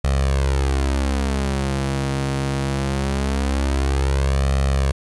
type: tone with flanger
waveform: sawtooth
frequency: 67.9 Hz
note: C#2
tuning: 35 cents flat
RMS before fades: -20 dBFS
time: 0.04-4.92 s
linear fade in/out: 5 ms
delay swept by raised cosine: 1.6 to 6.5 ms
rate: 0.22 Hz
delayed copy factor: +0.75
effects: resampled to 24000 Hz + 8-bit